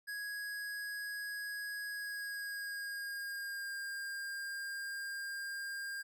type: tone with pitch glide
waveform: square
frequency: 1661.2 to 1605.5 Hz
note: G#6 to G6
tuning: 0 to +41 cents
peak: -40 dBFS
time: 0.07-6.03 s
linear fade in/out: 20 ms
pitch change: -59 cents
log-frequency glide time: 1.9-3.74 s
effects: none